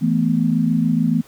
sine chord, E suspended fourth, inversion none, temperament equal, 164.81 / 220 / 246.9 Hz, E3 / A3 / B3, 0 / 0 / 0 cents, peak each -19 dBFS, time 0.01-1.22 s, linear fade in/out 20 ms, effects pink hiss -49 dBFS RMS until 1.27 s

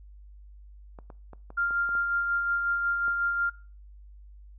clicks, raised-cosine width 1 ms, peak -31 dBFS, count 8, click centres 0.988 / 1.102 / 1.333 / 1.504 / 1.708 / 1.891 / 1.952 / 3.081 s
sine tone with tremolo, 1396 Hz, F6, 1 cent flat, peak -23 dBFS, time 1.57-3.5 s, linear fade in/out 10 ms, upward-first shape sine, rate 5.5 Hz, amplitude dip 35%
effects noise-tail reverb RT60 0.4 s tail -21 dB re dry + added 50 Hz sine -46 dBFS peak until 4.58 s

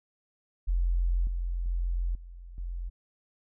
sine tone with level steps, 43.57 Hz, F1, 3 cents flat, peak -23 / -28 / -26 / -42 / -32 dBFS, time 0.67-2.9 s, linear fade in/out 20 ms, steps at 1.27 / 1.66 / 2.15 / 2.58 s, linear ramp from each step 2 ms, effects none

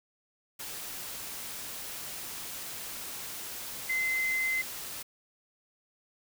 sine tone in noise, 2061 Hz, C7, 27 cents flat, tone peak -27 dBFS, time 3.89-4.62 s, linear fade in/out 10 ms, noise white, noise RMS -40 dBFS, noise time 0.59-5.03 s, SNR +10 dB, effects none

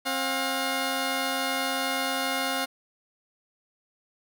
10% pulse tone pair together, 266.8 / 712.3 Hz, C4 / F5, +34 / +34 cents, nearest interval octave + perfect fourth, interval 1700 cents, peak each -21 / -20 dBFS, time 0.05-2.66 s, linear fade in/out 20 ms, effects none

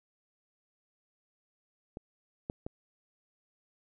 clicks, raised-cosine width 2 ms, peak -27 / -21 / -24 dBFS, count 3, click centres 1.971 / 2.499 / 2.665 s, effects none

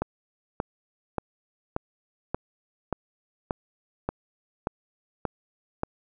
click train, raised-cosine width 1 ms, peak -12 dBFS, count 11, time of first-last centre 0.02-5.834 s, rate 1.72 Hz, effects none

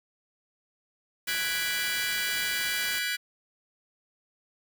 white noise, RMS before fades -37 dBFS, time 1.27-2.99 s, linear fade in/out 5 ms
25% pulse chord, G# half-diminished seventh, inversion third, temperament equal, 1480 / 1661.2 / 1975.5 / 2349 Hz, F#6 / G#6 / B6 / D7, 0 / 0 / 0 / 0 cents, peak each -30 dBFS, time 1.27-3.17 s, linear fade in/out 20 ms
effects none

